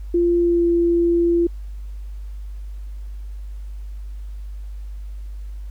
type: tone with pitch glide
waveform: sine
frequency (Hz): 345.5 to 341.7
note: F4 to F4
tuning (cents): -19 to -38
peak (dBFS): -14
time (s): 0.14-1.47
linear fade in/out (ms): 5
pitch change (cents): -19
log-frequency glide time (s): 0.39-0.67
effects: added 50 Hz sine -29 dBFS peak until 5.7 s + pink hiss -58 dBFS RMS until 5.7 s